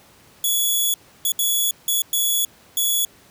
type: tone bursts at uneven times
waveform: 5% pulse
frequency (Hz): 3395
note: G#7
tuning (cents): +37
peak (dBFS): -10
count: 6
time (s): 0.44-0.94 / 1.25-1.32 / 1.39-1.71 / 1.88-2.02 / 2.13-2.45 / 2.77-3.05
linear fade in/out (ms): 2
effects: pink hiss -51 dBFS RMS until 3.3 s + high-pass 80 Hz 12 dB/octave